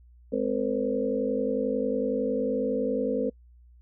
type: tone cluster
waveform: sine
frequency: 210.7 / 261.2 / 453.8 / 505 / 556 Hz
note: G#3 / C4 / A#4 / B4 / C#5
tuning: +25 / -3 / -47 / +39 / +5 cents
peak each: -33 / -30 / -29 / -29 / -36 dBFS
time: 0.32-3.3 s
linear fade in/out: 10 ms
effects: noise-tail reverb RT60 0.1 s tail -25 dB re dry + added 60 Hz sine -51 dBFS peak until 3.81 s